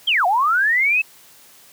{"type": "linear two-way sweep", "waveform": "sine", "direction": "down then up", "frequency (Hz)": [3322, 680, 2637], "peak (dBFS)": -14, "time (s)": [0.07, 1.02], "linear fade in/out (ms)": 10, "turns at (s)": 0.26, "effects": ["white hiss -48 dBFS RMS until 1.72 s", "high-pass 100 Hz 12 dB/octave"]}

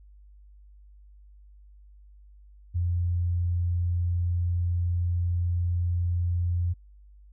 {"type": "tone", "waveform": "sine", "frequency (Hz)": 87.31, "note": "F2", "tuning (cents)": 0, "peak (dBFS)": -23, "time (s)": [2.74, 6.74], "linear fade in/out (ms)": 20, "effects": ["added 50 Hz sine -49 dBFS peak until 7.32 s"]}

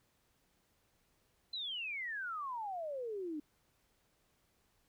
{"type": "exponential sweep", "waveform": "sine", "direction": "down", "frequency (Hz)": [4100, 290], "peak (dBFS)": -38, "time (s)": [1.53, 3.4], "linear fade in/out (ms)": 5, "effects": ["pink hiss -75 dBFS RMS until 4.88 s"]}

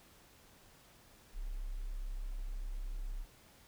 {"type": "tone", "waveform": "sine", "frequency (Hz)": 33.46, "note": "C1", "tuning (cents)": 40, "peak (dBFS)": -37, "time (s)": [1.33, 3.26], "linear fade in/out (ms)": 50, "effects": ["pink hiss -62 dBFS RMS until 3.67 s"]}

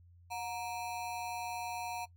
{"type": "ring-modulated tone", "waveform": "square", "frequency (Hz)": 830.6, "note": "G#5", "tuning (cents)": 0, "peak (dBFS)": -35, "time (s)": [0.3, 2.06], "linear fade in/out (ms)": 20, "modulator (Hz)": 105, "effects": ["noise-tail reverb RT60 0.1 s tail -19 dB re dry", "added 87 Hz sine -57 dBFS peak until 2.16 s"]}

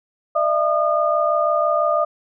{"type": "tone cluster", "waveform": "sine", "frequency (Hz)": [601, 667, 1218], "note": ["D5", "E5", "D#6"], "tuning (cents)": [40, 20, -37], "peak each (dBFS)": -20, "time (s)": [0.35, 2.05], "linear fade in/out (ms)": 10, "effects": []}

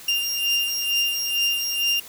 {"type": "beating tone pair", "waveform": "30% pulse", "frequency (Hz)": [2794, 2796.2], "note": ["F7", "F7"], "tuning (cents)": [0, 1], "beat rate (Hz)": 2.2, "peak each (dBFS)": [-23, -20], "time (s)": [0.08, 2], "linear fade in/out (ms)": 5, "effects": ["white hiss -42 dBFS RMS until 2.08 s"]}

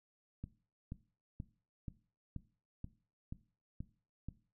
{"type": "click train", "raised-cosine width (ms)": 5, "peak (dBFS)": -30, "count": 9, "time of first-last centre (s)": [0.44, 4.286], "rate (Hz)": 2.08, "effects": ["noise-tail reverb RT60 0.4 s tail -17 dB re dry"]}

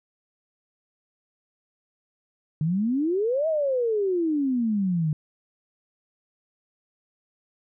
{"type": "exponential two-way sweep", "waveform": "sine", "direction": "up then down", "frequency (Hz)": [148.2, 654, 148.2], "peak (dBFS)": -21, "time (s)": [2.61, 5.13], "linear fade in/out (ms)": 2, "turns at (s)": 3.48, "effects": []}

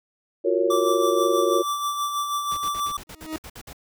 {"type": "chord", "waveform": "sine", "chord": "Gb major seventh", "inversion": "third", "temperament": "just", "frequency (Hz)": [346.9, 370, 462.5, 555], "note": ["F4", "Gb4", "Bb4", "Db5"], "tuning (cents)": [-12, 0, -14, 2], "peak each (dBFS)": -24, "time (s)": [0.44, 1.63], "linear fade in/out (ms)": 20}
{"type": "tone with tremolo", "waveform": "square", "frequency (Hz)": 1166, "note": "D6", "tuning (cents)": -13, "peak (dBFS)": -23, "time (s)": [0.7, 2.97], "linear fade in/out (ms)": 5, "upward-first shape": "sine", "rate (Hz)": 6.2, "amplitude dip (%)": 45}
{"type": "noise bursts", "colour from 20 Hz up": "pink", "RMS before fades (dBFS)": -40, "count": 11, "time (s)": [2.51, 3.731], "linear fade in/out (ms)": 5, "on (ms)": 61, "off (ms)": 55}
{"type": "tone with exponential growth", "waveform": "40% pulse", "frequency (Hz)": 314.9, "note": "D#4", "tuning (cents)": 21, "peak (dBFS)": -24, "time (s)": [3.07, 3.36], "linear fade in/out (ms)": 0, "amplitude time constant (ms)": 62}
{"effects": []}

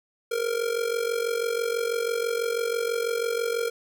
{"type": "tone with amplitude modulation", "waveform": "square", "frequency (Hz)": 466.2, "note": "A#4", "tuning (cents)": 0, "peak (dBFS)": -22, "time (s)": [0.31, 3.7], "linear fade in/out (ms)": 10, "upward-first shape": "sine", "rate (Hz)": 46.1, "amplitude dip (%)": 75, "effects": []}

